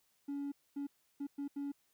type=tone bursts at uneven times; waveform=triangle; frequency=282.7 Hz; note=C#4; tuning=34 cents sharp; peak=-34 dBFS; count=5; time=0.28-0.52 / 0.76-0.87 / 1.2-1.27 / 1.38-1.48 / 1.56-1.72 s; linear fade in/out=10 ms; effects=tanh soft clip ceiling -32 dBFS + white hiss -75 dBFS RMS until 1.93 s